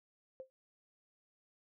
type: tone with exponential decay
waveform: sine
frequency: 523.3 Hz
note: C5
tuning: in tune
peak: -40 dBFS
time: 0.4-0.5 s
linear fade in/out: 0 ms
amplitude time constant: 21 ms
effects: none